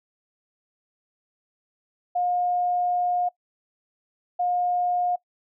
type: tone bursts at uneven times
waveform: sine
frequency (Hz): 714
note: F5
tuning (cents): +38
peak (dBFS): -21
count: 2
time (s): 2.15-3.29 / 4.39-5.16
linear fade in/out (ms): 10
effects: noise-tail reverb RT60 0.1 s tail -21 dB re dry